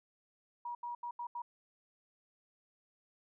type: tone bursts at uneven times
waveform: sine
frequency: 958 Hz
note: A#5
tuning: 47 cents sharp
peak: -38 dBFS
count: 5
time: 0.65-0.75 / 0.83-0.95 / 1.03-1.11 / 1.19-1.27 / 1.35-1.42 s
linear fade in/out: 5 ms
effects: none